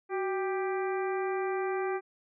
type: harmonic tone with a mistuned harmonic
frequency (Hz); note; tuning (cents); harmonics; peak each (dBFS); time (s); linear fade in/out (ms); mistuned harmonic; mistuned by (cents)
393.7; G4; +8; 1 / 2 / 3 / 4 / 5 / 6; -30 / -36 / -40 / -42 / -44 / -46; 0.09-2.01; 50; 1; -82
effects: none